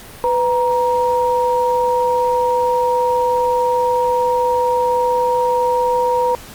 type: tone pair together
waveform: sine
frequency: 498.5 / 941 Hz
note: B4 / A#5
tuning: +16 / +16 cents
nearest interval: major seventh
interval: 1100 cents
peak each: -16 dBFS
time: 0.24-6.35 s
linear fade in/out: 0 ms
effects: pink hiss -37 dBFS RMS until 6.54 s + Opus 48 kbps